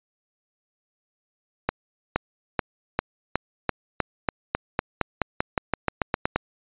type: accelerating click train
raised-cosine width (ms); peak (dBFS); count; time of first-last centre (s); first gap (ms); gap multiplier
0.5; -6; 20; 1.69-6.36; 470; 0.92
effects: resampled to 8000 Hz